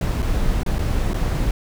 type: noise with dropouts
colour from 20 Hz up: brown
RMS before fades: -20 dBFS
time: 0.01-1.51 s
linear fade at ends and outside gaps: 2 ms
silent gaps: 0.222-0.226 / 0.633-0.662 / 0.785-0.79 / 1.134-1.142 s
effects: none